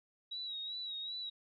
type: tone with vibrato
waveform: sine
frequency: 3852 Hz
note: B7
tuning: 44 cents flat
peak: -39 dBFS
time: 0.31-1.3 s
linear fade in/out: 10 ms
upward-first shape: sine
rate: 2.6 Hz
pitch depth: 55 cents each way
effects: none